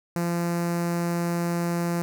sawtooth tone with notch filter, 171.7 Hz, F3, 29 cents flat, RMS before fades -26 dBFS, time 0.16-2.02 s, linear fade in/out 0 ms, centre 3300 Hz, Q 1.1, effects none

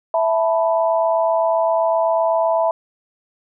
sine chord, E suspended fourth, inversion none, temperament equal, 659.3 / 880 / 987.8 Hz, E5 / A5 / B5, 0 / 0 / 0 cents, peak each -16 / -22 / -22 dBFS, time 0.14-2.71 s, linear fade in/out 2 ms, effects none

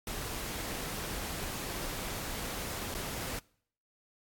pink noise with dropouts, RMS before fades -38 dBFS, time 0.07-3.39 s, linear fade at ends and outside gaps 2 ms, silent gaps 2.943-2.948 s, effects noise-tail reverb RT60 0.6 s tail -24 dB re dry + AAC 64 kbps

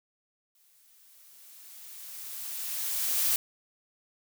blue noise with exponential growth, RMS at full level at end -25 dBFS, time 0.55-3.36 s, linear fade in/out 2 ms, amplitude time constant 610 ms, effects none

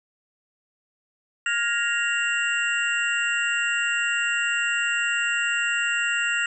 sine tone cluster, 1415 / 1658 / 1873 / 2776 / 7680 Hz, F6 / G#6 / A#6 / F7 / B8, +22 / -3 / +8 / -11 / -49 cents, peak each -26 / -32 / -27 / -26 / -35 dBFS, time 1.46-6.46 s, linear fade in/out 2 ms, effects none

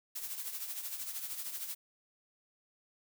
blue noise with tremolo, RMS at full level -38 dBFS, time 0.15-1.75 s, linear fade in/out 10 ms, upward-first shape triangle, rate 13 Hz, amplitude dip 65%, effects none

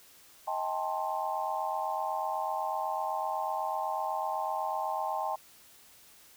sine chord, A half-diminished seventh, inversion second, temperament just, 633.6 / 792 / 880 / 1056 Hz, Eb5 / G5 / A5 / C6, +31 / +18 / 0 / +16 cents, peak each -37 / -34 / -35 / -37 dBFS, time 0.47-5.36 s, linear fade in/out 10 ms, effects white hiss -57 dBFS RMS until 6.36 s

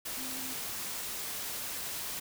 sine tone in noise, 260 Hz, C4, 11 cents flat, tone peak -45 dBFS, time 0.17-0.54 s, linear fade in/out 10 ms, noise white, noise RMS -38 dBFS, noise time 0.05-2.2 s, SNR -10 dB, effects none

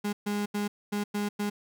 35% pulse tone bursts at uneven times, 205.9 Hz, G#3, 15 cents flat, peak -26 dBFS, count 6, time 0.04-0.13 / 0.26-0.46 / 0.54-0.68 / 0.92-1.04 / 1.14-1.29 / 1.39-1.5 s, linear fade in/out 10 ms, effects none

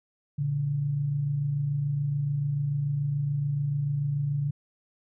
sine tone pair together, 117.17 / 144.1 Hz, A#2 / D3, +9 / -33 cents, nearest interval major third, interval 358 cents, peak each -35 / -25 dBFS, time 0.38-4.51 s, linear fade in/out 10 ms, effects none

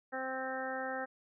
harmonic tone, 261.6 Hz, C4, in tune, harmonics 1 / 2 / 3 / 4 / 5 / 6 / 7, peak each -45 / -40 / -41 / -52 / -45 / -43 / -44 dBFS, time 0.12-1.06 s, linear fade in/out 20 ms, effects none

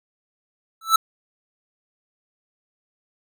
square tone with exponential growth, 1319 Hz, E6, 1 cent sharp, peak -9 dBFS, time 0.81-0.96 s, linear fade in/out 5 ms, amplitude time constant 31 ms, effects none

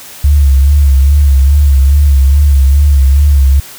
sine tone with vibrato, 69.9 Hz, C#2, 15 cents sharp, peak -3 dBFS, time 0.24-3.6 s, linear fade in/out 5 ms, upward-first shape sine, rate 2.4 Hz, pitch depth 73 cents each way, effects white hiss -31 dBFS RMS until 3.78 s

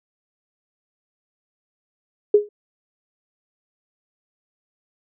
sine tone with exponential decay, 415.3 Hz, G#4, in tune, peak -6 dBFS, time 2.34-2.49 s, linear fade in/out 5 ms, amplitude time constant 32 ms, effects none

